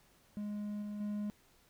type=tone with level steps; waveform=triangle; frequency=207.7 Hz; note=G#3; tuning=in tune; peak=-35 / -37 / -33 dBFS; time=0.37-1.3 s; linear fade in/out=0 ms; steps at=0.82 / 1 s; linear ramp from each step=5 ms; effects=pink hiss -67 dBFS RMS until 1.69 s